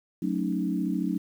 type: chord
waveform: sine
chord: D# half-diminished seventh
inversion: first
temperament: equal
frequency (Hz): 185 / 220 / 277.2 / 311.1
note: F#3 / A3 / C#4 / D#4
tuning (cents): 0 / 0 / 0 / 0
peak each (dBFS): -29 / -32 / -31 / -31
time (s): 0.22-1.18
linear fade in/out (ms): 5
effects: 9-bit